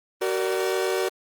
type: chord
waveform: 40% pulse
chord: Gb augmented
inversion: none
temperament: equal with one note detuned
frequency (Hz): 378 / 466.2 / 587.3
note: Gb4 / Bb4 / D5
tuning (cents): +37 / 0 / 0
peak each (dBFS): -24 / -27 / -30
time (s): 0.21-1.09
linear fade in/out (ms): 10
effects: Opus 24 kbps